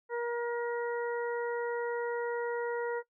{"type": "harmonic tone", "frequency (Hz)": 474.6, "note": "A#4", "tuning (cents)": 31, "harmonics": [1, 2, 3, 4], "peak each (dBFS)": [-32, -38, -42, -44], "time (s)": [0.09, 3.03], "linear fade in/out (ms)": 50, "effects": ["noise-tail reverb RT60 0.1 s tail -20 dB re dry"]}